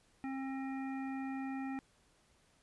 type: harmonic tone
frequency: 267.7 Hz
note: C4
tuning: 40 cents sharp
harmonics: 1 / 3 / 5 / 7 / 9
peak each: -38 / -46 / -54 / -52 / -55 dBFS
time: 0.24-1.79 s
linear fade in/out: 0 ms
effects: pink hiss -70 dBFS RMS until 2.62 s + resampled to 24000 Hz